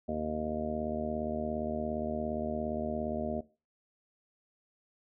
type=harmonic tone; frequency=77.3 Hz; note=D#2; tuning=11 cents flat; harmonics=1 / 2 / 3 / 4 / 5 / 6 / 7 / 8 / 9; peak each=-42 / -47 / -35 / -47 / -40 / -44 / -47 / -36 / -42 dBFS; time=0.08-3.41 s; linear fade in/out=10 ms; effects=noise-tail reverb RT60 0.3 s tail -18 dB re dry